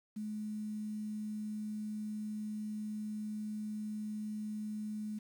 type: tone with quantisation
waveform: sine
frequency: 212.7 Hz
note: G#3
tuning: 42 cents sharp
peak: -37 dBFS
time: 0.16-5.19 s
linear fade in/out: 10 ms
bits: 10
effects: none